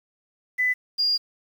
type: tone pair in turn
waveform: sine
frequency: 2001 / 4823 Hz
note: B6 / D8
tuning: +22 / +45 cents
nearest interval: octave + minor third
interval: 1523 cents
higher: second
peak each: -19 / -19 dBFS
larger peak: neither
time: 0.58-0.74 / 0.98-1.18 s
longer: second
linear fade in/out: 20 ms
effects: 8-bit